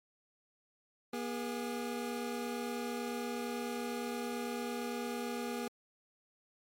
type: tone pair together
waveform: 25% pulse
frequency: 239.8 / 410.7 Hz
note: A#3 / G#4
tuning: +49 / -19 cents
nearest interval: major sixth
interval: 932 cents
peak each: -34 / -37 dBFS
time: 1.13-5.68 s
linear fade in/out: 5 ms
effects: MP3 64 kbps